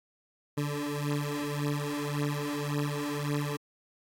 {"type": "beating tone pair", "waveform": "20% pulse", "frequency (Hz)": [144.9, 146.7], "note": ["D3", "D3"], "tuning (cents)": [-23, -2], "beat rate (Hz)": 1.8, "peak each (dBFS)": [-28, -28], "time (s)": [0.57, 3.57], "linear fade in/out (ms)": 10, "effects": ["AAC 48 kbps"]}